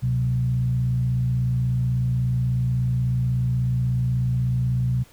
sine tone with frequency modulation, 125.5 Hz, B2, 28 cents sharp, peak -19 dBFS, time 0.02-5.04 s, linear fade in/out 20 ms, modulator 56.4 Hz, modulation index 0.49, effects pink hiss -53 dBFS RMS until 5.12 s

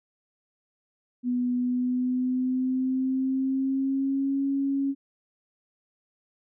sine tone with pitch glide, 246.9 to 275.5 Hz, B3 to C#4, 0 to -11 cents, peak -23 dBFS, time 1.23-4.95 s, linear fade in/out 50 ms, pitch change +189 cents, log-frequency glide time 1.55-4.44 s, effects none

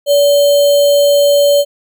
sine tone with sample-and-hold, 573 Hz, D5, 43 cents flat, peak -6 dBFS, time 0.06-1.65 s, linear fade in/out 50 ms, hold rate 3675 Hz, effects none

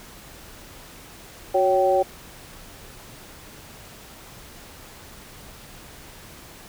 sine tone cluster, 369.2 / 557 / 772 Hz, F#4 / C#5 / G5, -4 / +8 / -27 cents, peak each -23 / -19 / -21 dBFS, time 1.54-2.03 s, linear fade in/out 10 ms, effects pink hiss -44 dBFS RMS until 6.68 s

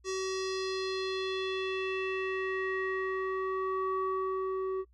square tone with low-pass filter sweep, 379.3 Hz, F#4, 43 cents sharp, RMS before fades -33 dBFS, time 0.04-4.85 s, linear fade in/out 50 ms, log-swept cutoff 6200 to 800 Hz, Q 3.3, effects noise-tail reverb RT60 0.1 s tail -23 dB re dry + added 60 Hz sine -60 dBFS peak until 4.93 s

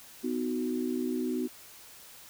sine chord, B major, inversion none, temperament equal with one note detuned, 250.8 / 311.1 / 370 Hz, B3 / D#4 / F#4, +27 / 0 / 0 cents, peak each -31 / -35 / -34 dBFS, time 0.23-1.48 s, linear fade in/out 20 ms, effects white hiss -51 dBFS RMS until 2.29 s

